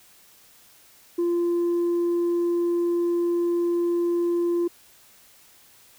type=tone; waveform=sine; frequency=345.3 Hz; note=F4; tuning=20 cents flat; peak=-18 dBFS; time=1.18-4.68 s; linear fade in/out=10 ms; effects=tanh soft clip ceiling -19 dBFS + white hiss -54 dBFS RMS until 5.98 s